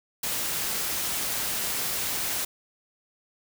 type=noise; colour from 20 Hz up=white; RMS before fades=-29 dBFS; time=0.23-2.45 s; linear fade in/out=5 ms; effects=none